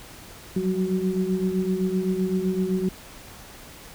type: tone cluster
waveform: sine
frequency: 182.9 / 190.7 / 372.5 Hz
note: F#3 / G3 / F#4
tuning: -20 / -47 / +12 cents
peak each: -26 dBFS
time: 0.56-2.89 s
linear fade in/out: 5 ms
effects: pink hiss -44 dBFS RMS until 3.94 s